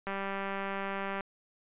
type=click train; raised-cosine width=0.5 ms; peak=-21 dBFS; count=224; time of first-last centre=0.07-1.208 s; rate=196 Hz; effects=resampled to 8000 Hz